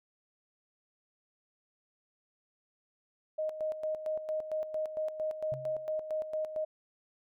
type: tone with tremolo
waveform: sine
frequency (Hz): 622.3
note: D#5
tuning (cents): 0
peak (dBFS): -30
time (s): 3.38-6.65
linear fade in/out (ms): 10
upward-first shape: square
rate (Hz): 4.4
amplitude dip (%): 65
type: tone with exponential decay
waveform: sine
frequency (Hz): 133.4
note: C3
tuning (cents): +34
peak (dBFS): -37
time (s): 5.52-5.96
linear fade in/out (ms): 0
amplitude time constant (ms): 95
effects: none